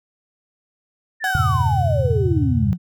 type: exponential sweep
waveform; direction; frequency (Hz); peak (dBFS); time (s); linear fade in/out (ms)
sine; down; 1831 to 168.9; -20; 1.2-2.78; 50
type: tone with exponential decay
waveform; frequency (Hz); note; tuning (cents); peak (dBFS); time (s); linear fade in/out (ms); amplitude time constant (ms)
35% pulse; 753; F#5; +30; -19; 1.24-2.76; 1; 330
type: chord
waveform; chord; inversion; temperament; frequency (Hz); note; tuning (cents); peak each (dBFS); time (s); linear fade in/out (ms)
sine; E diminished seventh; none; equal with one note detuned; 82.41 / 98 / 116.54 / 136.21; E2 / G2 / Bb2 / Db3; 0 / 0 / 0 / -30; -22; 1.35-2.73; 0
effects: none